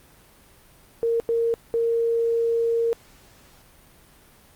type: tone bursts at uneven times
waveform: sine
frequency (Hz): 462.4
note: A#4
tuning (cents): -14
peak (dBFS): -19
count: 3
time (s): 1.03-1.2 / 1.29-1.54 / 1.74-2.93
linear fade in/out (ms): 0
effects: pink hiss -53 dBFS RMS until 4.55 s + Opus 32 kbps